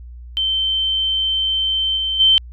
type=tone with level steps; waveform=sine; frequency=3102 Hz; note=G7; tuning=19 cents flat; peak=-16 / -18 / -9 dBFS; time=0.37-2.38 s; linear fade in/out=0 ms; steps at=1.96 / 2.19 s; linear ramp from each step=20 ms; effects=added 60 Hz sine -33 dBFS peak until 2.52 s